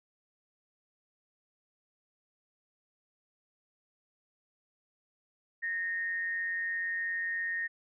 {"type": "tone with amplitude modulation", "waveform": "sine", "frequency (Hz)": 1846, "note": "A#6", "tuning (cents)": -17, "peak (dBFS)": -29, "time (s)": [5.62, 7.68], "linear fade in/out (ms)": 20, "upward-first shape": "sine", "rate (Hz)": 177, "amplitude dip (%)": 40, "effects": []}